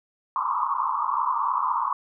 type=band-pass noise; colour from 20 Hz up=pink; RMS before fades=-25 dBFS; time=0.36-1.93 s; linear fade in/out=2 ms; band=920 to 1200 Hz; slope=96 dB/octave; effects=none